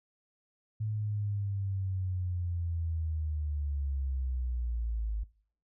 sine linear sweep, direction down, 108.7 to 52 Hz, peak -30 dBFS, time 0.8-5.24 s, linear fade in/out 10 ms, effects noise-tail reverb RT60 0.5 s tail -22 dB re dry

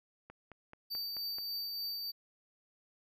click train, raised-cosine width 0.5 ms, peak -35 dBFS, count 6, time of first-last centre 0.3-1.385 s, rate 4.61 Hz
square tone with tremolo, 4618 Hz, D8, 30 cents flat, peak -36 dBFS, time 0.9-2.12 s, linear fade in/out 20 ms, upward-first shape triangle, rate 3.4 Hz, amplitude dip 30%
effects none

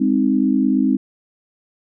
sine chord, Ab major, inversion none, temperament equal with one note detuned, 204.6 / 261.6 / 311.1 Hz, Ab3 / C4 / Eb4, -26 / 0 / 0 cents, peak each -19 / -16 / -20 dBFS, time 0-0.97 s, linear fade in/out 10 ms, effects none

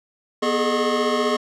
square tone cluster, 245.2 / 414.1 / 429.4 / 612 / 1086 Hz, B3 / G#4 / A4 / D#5 / C#6, -12 / -5 / -42 / -29 / -36 cents, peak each -26 dBFS, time 0.42-1.37 s, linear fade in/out 10 ms, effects low-pass 6000 Hz 12 dB/octave

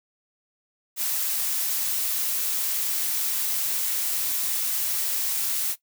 blue noise, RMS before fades -26 dBFS, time 0.96-5.76 s, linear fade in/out 50 ms, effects noise-tail reverb RT60 0.1 s tail -17 dB re dry

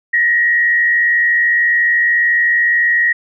sine tone with frequency modulation, 1894 Hz, A#6, 27 cents sharp, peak -10 dBFS, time 0.13-3.13 s, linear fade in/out 10 ms, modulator 81.8 Hz, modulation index 0.63, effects none

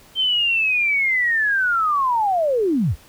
sine linear sweep, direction down, 3136 to 51 Hz, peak -16 dBFS, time 0.15-2.96 s, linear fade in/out 50 ms, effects pink hiss -49 dBFS RMS until 3.08 s

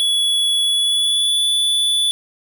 square tone with pitch glide, 3388 to 3463 Hz, G#7 to A7, +34 to -28 cents, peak -15 dBFS, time 0-2.11 s, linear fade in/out 0 ms, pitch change +38 cents, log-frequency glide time 0.64-1.48 s, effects 9-bit

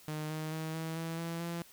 sawtooth tone with pitch steps, 153.6 / 156.19 / 158.83 / 161.52 / 164.24 / 167.02 / 169.84 Hz, D#3 / D#3 / D#3 / E3 / E3 / E3 / F3, -22 / +7 / +36 / -35 / -6 / +23 / -48 cents, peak -32 dBFS, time 0.08-1.62 s, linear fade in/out 0 ms, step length 220 ms, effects white hiss -58 dBFS RMS until 1.72 s

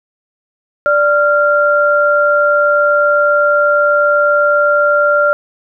sine tone pair together, 586.8 / 1386 Hz, D5 / F6, -2 / -14 cents, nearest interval octave + minor third, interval 1488 cents, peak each -11 dBFS, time 0.86-5.33 s, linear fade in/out 0 ms, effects none

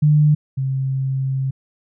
sine tone pair in turn, 150 / 133.69 Hz, D3 / C3, +37 / +38 cents, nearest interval major second, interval 199 cents, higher first, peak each -10 / -18 dBFS, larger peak first, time 0.02-0.35 / 0.57-1.51 s, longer second, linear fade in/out 10 ms, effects none

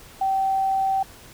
sine tone, 773 Hz, G5, 24 cents flat, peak -19 dBFS, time 0.21-1.03 s, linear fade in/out 5 ms, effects pink hiss -46 dBFS RMS until 1.33 s

